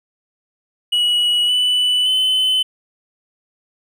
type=tone with pitch steps; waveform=triangle; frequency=2923 / 2979 / 3037 Hz; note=F#7 / F#7 / F#7; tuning=-22 / +11 / +44 cents; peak=-12 dBFS; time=0.92-2.63 s; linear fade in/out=10 ms; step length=570 ms; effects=none